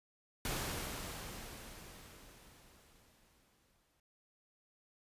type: noise with exponential decay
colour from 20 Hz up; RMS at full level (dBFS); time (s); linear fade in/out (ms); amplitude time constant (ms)
pink; -37; 0.45-4; 1; 770
effects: resampled to 32000 Hz